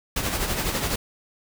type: noise with tremolo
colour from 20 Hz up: pink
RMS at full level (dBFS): -24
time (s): 0.16-0.96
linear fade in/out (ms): 5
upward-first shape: sine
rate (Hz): 12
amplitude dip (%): 50
effects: none